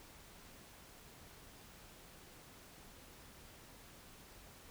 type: silence
effects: pink hiss -58 dBFS RMS until 4.7 s